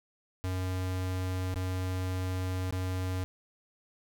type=tone with dropouts; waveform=square; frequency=92.5 Hz; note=F#2; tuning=in tune; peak=-31 dBFS; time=0.44-3.24 s; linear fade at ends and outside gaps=0 ms; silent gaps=1.542-1.559 / 2.708-2.725 s; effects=none